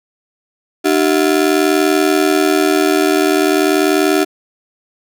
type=ring-modulated tone; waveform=35% pulse; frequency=342.5 Hz; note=F4; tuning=34 cents flat; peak=-6 dBFS; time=0.84-4.25 s; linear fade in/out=20 ms; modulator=40.2 Hz; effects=none